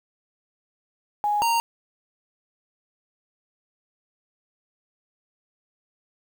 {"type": "tone pair in turn", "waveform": ["sine", "square"], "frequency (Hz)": [830.6, 926.7], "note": ["G#5", "A#5"], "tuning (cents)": [0, -10], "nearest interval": "major second", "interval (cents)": 190, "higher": "second", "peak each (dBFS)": [-20, -20], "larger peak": "neither", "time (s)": [[1.24, 1.42], [1.42, 1.6]], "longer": "neither", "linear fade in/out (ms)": 0, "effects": ["8-bit"]}